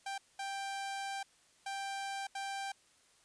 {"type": "tone bursts at uneven times", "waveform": "sawtooth", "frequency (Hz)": 787, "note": "G5", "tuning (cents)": 7, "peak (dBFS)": -34, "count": 4, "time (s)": [[0.06, 0.18], [0.39, 1.23], [1.66, 2.27], [2.35, 2.72]], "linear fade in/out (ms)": 5, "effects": ["white hiss -67 dBFS RMS until 3.24 s", "resampled to 22050 Hz"]}